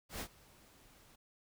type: noise with ADSR envelope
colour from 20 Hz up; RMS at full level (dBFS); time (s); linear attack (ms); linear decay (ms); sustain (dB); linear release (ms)
pink; -40; 0.09-1.16; 110; 76; -23; 10
effects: none